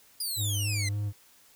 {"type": "exponential sweep", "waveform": "15% pulse", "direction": "down", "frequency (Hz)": [4978, 2004], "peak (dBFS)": -24, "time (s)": [0.2, 0.89], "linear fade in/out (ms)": 5}
{"type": "tone with vibrato", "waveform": "triangle", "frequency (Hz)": 102.3, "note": "G#2", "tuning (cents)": -26, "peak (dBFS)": -26, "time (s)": [0.36, 1.13], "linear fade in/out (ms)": 50, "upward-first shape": "square", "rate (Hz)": 3.5, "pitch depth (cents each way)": 19}
{"effects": ["white hiss -59 dBFS RMS until 1.55 s"]}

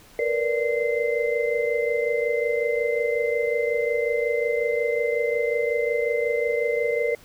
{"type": "tone cluster", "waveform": "sine", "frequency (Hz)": [463.4, 488.9, 584, 2070], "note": ["A#4", "B4", "D5", "C7"], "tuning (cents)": [-10, -18, -10, -19], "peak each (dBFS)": [-24, -27, -27, -29], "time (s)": [0.19, 7.15], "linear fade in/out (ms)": 2, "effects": ["pink hiss -51 dBFS RMS until 7.24 s"]}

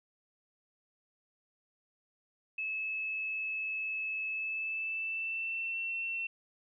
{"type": "tone with pitch glide", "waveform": "sine", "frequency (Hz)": [2598, 2702], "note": ["E7", "E7"], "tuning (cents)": [-26, 42], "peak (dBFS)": -33, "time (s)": [2.58, 6.27], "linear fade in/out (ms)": 5, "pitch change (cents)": 68, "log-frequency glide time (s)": [4.28, 5.83], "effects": []}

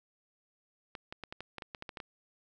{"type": "clicks", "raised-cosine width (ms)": 0.3, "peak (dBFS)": -25, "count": 12, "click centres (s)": [0.952, 1.125, 1.237, 1.325, 1.406, 1.583, 1.622, 1.748, 1.824, 1.892, 1.972, 2.002], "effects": []}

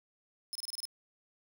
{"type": "tone bursts", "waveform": "sawtooth", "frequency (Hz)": 5200, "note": "E8", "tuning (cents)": -24, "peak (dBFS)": -34, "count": 7, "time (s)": [0.53, 0.853], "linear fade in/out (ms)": 0, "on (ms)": 23, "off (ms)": 27, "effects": ["10-bit"]}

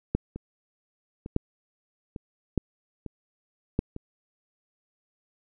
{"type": "two click trains", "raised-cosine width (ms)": 3, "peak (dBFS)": [-23, -10], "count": [5, 4], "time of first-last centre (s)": [[0.36, 3.964], [0.15, 3.791]], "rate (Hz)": [1.11, 0.824], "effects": []}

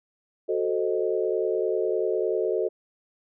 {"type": "chord", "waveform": "sine", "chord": "F# diminished seventh", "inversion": "none", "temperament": "equal", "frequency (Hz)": [370, 440, 523.3, 622.3], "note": ["F#4", "A4", "C5", "Eb5"], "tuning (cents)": [0, 0, 0, 0], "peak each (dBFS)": [-27, -26, -31, -31], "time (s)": [0.48, 2.69], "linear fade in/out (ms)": 20, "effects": []}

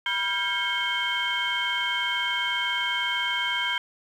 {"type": "tone cluster", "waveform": "sine", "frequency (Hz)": [975, 1388, 1596, 2181, 3143], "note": ["B5", "F6", "G6", "C#7", "G7"], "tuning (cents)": [-23, -11, 31, -29, 4], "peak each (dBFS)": [-31, -36, -29, -29, -27], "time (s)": [0.06, 3.78], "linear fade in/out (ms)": 2, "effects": ["tanh soft clip ceiling -17 dBFS", "9-bit"]}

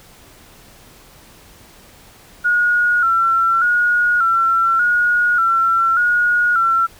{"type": "tone with vibrato", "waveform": "sine", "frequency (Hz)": 1396.9, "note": "F6", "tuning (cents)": 0, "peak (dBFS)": -12, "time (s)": [2.44, 6.87], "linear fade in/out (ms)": 20, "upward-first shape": "square", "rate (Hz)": 0.85, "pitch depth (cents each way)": 57, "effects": ["pink hiss -45 dBFS RMS until 6.99 s"]}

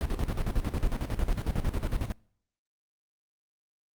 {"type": "noise with tremolo", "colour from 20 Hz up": "brown", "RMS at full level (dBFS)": -27, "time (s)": [0.01, 2.12], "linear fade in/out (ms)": 0, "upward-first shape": "square", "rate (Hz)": 11, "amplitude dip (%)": 70, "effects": ["noise-tail reverb RT60 0.7 s tail -26 dB re dry", "Opus 48 kbps"]}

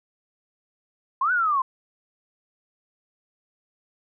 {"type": "linear two-way sweep", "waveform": "sine", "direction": "up then down", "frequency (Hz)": [1000, 1515, 1020], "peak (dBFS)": -19, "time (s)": [1.21, 1.62], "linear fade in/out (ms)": 5, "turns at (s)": 1.32, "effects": []}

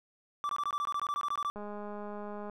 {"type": "tone bursts", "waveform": "triangle", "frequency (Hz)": 1166, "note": "D6", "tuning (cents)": -13, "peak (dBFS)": -28, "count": 15, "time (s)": [0.44, 1.5], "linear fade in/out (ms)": 0, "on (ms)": 52, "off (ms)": 20}
{"type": "click train", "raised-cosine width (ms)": 1, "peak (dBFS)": -29, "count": 195, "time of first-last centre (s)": [1.56, 2.497], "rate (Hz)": 207}
{"effects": []}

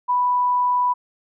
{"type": "tone", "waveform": "sine", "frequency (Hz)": 987.8, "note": "B5", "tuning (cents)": 0, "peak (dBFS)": -16, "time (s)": [0.08, 0.94], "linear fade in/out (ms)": 20, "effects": []}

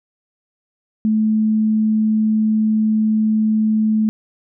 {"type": "tone", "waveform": "sine", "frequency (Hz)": 217, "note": "A3", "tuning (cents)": -24, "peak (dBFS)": -13, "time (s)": [1.05, 4.09], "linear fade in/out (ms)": 0, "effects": []}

